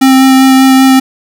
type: tone with vibrato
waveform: square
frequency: 264.2 Hz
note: C4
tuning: 17 cents sharp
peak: -3 dBFS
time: 0.01-1 s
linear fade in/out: 10 ms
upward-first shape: sine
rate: 5.1 Hz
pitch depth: 10 cents each way
effects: none